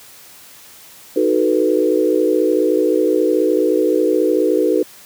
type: chord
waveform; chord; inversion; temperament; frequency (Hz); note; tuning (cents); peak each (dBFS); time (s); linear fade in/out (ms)
sine; B dominant seventh; first; equal; 311.1 / 370 / 440 / 493.9; D#4 / F#4 / A4 / B4; 0 / 0 / 0 / 0; -18; 1.16-4.83; 5
effects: white hiss -42 dBFS RMS until 5.05 s + high-pass 80 Hz 12 dB/octave